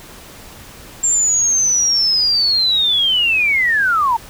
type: linear sweep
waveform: sine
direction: down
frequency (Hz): 7420 to 880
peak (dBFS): -12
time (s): 1.03-4.17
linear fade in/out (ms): 10
effects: pink hiss -38 dBFS RMS until 4.29 s

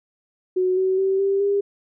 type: tone with pitch steps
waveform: sine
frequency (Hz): 368.8 / 376.8 / 384.9 / 393.2 / 401.7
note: F#4 / F#4 / G4 / G4 / G4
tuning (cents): -6 / +32 / -32 / +5 / +42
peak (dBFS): -17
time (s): 0.56-1.61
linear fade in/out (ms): 10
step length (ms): 210
effects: none

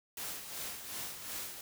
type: noise with tremolo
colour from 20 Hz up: white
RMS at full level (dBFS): -40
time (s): 0.17-1.61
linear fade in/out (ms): 2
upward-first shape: sine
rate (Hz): 2.7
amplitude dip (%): 55
effects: none

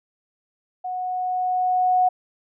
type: tone with level ramp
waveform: sine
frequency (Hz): 734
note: F#5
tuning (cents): -14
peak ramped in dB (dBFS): -26 to -14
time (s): 0.84-2.09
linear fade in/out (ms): 10
effects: none

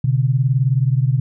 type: beating tone pair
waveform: sine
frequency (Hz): 125.8 / 144.8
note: B2 / D3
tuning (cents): +32 / -24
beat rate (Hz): 19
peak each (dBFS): -15 / -18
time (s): 0.04-1.2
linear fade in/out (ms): 5
effects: none

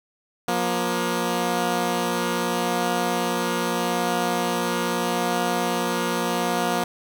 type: tone pair together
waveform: 10% pulse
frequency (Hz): 178 / 237.6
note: F3 / A#3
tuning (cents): +33 / +33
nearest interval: perfect fourth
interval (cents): 500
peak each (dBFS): -17 / -16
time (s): 0.48-6.84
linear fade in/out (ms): 2
effects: none

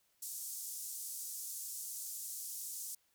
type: band-pass noise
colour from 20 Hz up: pink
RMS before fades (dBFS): -44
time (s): 0.22-2.95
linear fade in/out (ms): 5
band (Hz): 6500 to 16000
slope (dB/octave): 24
effects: white hiss -75 dBFS RMS until 3.14 s

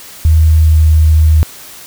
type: tone with pitch glide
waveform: sine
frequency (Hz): 79.2 to 78.29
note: D#2 to D#2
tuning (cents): +31 to +11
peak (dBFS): -4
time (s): 0.25-1.43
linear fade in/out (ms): 0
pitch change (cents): -20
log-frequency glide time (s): 0.41-0.96
effects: white hiss -33 dBFS RMS until 1.86 s

